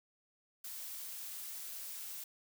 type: noise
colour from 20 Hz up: blue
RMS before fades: -45 dBFS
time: 0.64-2.24 s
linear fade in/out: 5 ms
effects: none